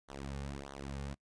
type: tone with flanger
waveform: sawtooth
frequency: 69.3 Hz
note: C#2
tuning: in tune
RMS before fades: -43 dBFS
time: 0.08-1.15 s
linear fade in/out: 20 ms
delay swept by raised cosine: 0.39 to 3.09 ms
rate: 1.6 Hz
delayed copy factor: -0.95
effects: noise-tail reverb RT60 0.1 s tail -24 dB re dry + resampled to 22050 Hz